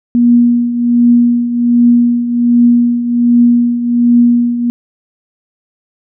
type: tone with tremolo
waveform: sine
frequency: 239.4 Hz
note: A#3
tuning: 46 cents sharp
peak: -3 dBFS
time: 0.15-4.7 s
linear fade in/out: 0 ms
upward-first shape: triangle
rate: 1.3 Hz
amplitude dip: 70%
effects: none